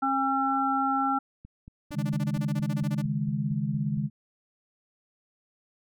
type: harmonic tone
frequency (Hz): 269.8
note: C#4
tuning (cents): -47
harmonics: 1 / 3 / 5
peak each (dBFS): -29 / -27 / -27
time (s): 0.02-1.19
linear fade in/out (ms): 10
type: click train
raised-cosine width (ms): 5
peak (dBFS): -33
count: 12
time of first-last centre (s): 1.45-3.973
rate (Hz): 4.36
type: tone bursts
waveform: sawtooth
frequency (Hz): 293.7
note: D4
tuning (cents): 0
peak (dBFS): -31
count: 16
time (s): 1.91-3.021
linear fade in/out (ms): 10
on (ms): 46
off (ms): 25
type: chord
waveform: sine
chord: C# suspended second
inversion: none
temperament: equal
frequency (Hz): 138.59 / 155.56 / 207.7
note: C#3 / D#3 / G#3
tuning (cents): 0 / 0 / 0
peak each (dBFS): -30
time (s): 1.93-4.1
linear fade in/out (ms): 50
effects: none